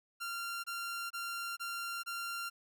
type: tone bursts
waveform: sawtooth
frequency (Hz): 1383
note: F6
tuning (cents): -17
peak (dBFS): -34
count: 5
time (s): 0.2-2.5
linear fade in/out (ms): 20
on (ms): 440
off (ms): 25
effects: none